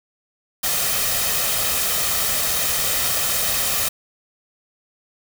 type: noise with comb filter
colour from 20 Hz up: white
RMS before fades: -21 dBFS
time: 0.63-3.89 s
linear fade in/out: 10 ms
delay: 1.6 ms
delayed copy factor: +0.5
effects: none